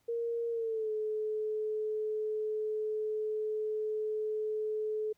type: tone with pitch glide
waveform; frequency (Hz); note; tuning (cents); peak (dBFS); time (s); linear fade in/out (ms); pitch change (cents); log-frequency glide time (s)
sine; 466.2 to 430; A#4 to A4; 0 to -40; -31; 0.08-5.13; 10; -140; 0.5-0.91
effects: pink hiss -74 dBFS RMS until 5.17 s